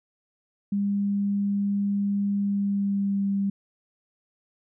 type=tone with pitch glide; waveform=sine; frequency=201.1 to 198.1 Hz; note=G3 to G3; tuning=+44 to +18 cents; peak=-22 dBFS; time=0.72-3.5 s; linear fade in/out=5 ms; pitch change=-26 cents; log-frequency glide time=2.41-3.25 s; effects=none